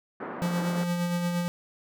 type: band-pass noise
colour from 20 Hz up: pink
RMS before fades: -37 dBFS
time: 0.2-0.84 s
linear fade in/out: 5 ms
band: 200 to 1600 Hz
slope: 24 dB/octave
type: tone with tremolo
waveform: square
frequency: 174.61 Hz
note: F3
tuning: in tune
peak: -25 dBFS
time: 0.42-1.48 s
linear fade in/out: 0 ms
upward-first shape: sine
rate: 8.6 Hz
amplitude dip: 35%
effects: none